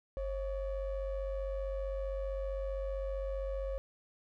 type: ring-modulated tone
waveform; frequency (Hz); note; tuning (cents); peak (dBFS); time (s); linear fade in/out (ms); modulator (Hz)
triangle; 293.7; D4; 0; -29; 0.17-3.78; 0; 246
effects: none